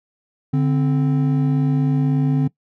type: tone pair together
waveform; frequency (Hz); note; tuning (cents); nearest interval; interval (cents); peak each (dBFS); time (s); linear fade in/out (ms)
triangle; 145.3 / 261.6; D3 / C4; -18 / 0; minor seventh; 1018; -14 / -18; 0.53-2.48; 10
effects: noise-tail reverb RT60 0.1 s tail -21 dB re dry